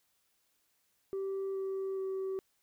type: tone with pitch steps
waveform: sine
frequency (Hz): 388.3 / 385.4 / 382.5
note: G4 / G4 / G4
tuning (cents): -16 / -29 / -42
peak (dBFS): -31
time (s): 1.13-2.39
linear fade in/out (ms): 0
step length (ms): 420
effects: tanh soft clip ceiling -32 dBFS + white hiss -75 dBFS RMS until 2.62 s